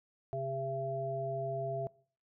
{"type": "harmonic tone", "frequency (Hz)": 134.3, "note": "C3", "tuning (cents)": 46, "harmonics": [1, 3, 5], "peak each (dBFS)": [-39, -41, -36], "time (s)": [0.33, 1.87], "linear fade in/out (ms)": 0, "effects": ["noise-tail reverb RT60 0.5 s tail -23 dB re dry"]}